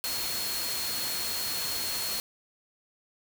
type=tone in noise; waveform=sine; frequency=4300 Hz; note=C8; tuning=47 cents sharp; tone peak=-34 dBFS; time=0.04-2.2 s; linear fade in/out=0 ms; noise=white; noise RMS=-33 dBFS; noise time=0.04-2.2 s; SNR=-4 dB; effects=none